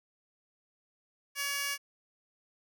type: tone with high-pass filter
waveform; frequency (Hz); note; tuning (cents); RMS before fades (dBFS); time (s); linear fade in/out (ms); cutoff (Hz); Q
15% pulse; 565; C#5; +33; -34; 1.35-1.78; 50; 2300; 0.82
effects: none